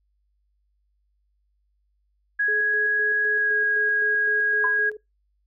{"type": "tone with pitch glide", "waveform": "sine", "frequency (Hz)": [1661, 1644.8], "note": ["G#6", "G#6"], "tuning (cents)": [0, -17], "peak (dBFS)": -19, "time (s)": [2.39, 4.9], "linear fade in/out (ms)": 10, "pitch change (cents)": -17, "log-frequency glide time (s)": [3.34, 3.52]}
{"type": "tone with tremolo", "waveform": "sine", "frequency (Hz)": 426, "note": "G#4", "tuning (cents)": 44, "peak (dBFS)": -29, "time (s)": [2.48, 4.97], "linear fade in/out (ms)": 5, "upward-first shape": "square", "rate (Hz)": 3.9, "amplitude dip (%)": 45}
{"type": "tone with exponential decay", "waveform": "sine", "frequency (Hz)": 1014, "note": "B5", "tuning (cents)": 45, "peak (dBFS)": -21, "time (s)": [4.64, 4.79], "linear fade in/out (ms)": 2, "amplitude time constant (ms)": 32}
{"effects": ["noise-tail reverb RT60 0.2 s tail -24 dB re dry", "added 50 Hz sine -66 dBFS peak until 5.46 s"]}